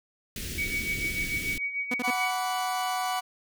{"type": "band-stop noise", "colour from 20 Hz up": "pink", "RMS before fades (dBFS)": -35, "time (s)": [0.36, 1.58], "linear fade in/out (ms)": 2, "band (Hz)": [400, 2000], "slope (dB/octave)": 24}
{"type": "tone with tremolo", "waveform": "sine", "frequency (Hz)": 2255, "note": "C#7", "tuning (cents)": 29, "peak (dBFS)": -26, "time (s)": [0.58, 2.32], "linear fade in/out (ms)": 5, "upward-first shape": "sine", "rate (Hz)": 6.8, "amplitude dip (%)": 65}
{"type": "tone bursts", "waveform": "sawtooth", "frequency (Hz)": 246.9, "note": "B3", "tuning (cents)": 0, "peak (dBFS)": -24, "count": 3, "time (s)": [1.91, 2.106], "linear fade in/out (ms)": 5, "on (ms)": 32, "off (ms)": 50}
{"type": "chord", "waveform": "40% pulse", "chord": "B minor", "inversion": "second", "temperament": "equal with one note detuned", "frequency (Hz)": [740, 987.8, 1156.5], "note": ["F#5", "B5", "D6"], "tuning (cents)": [0, 0, -27], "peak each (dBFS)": [-28, -34, -33], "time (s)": [2.03, 3.21], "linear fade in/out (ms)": 20}
{"effects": []}